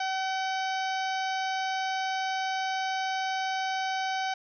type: harmonic tone with a mistuned harmonic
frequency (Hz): 761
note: F#5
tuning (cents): +48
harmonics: 1 / 2 / 3 / 4 / 5 / 6 / 7 / 8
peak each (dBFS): -29 / -35 / -39 / -41 / -43 / -45 / -46 / -47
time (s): 0-4.34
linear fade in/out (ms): 5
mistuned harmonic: 6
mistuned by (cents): +15
effects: none